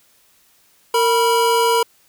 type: tone pair together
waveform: square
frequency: 460.1 / 975 Hz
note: A#4 / B5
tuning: -23 / -23 cents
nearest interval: octave + minor second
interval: 1300 cents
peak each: -17 dBFS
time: 0.94-1.83 s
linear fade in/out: 5 ms
effects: white hiss -56 dBFS RMS until 2.08 s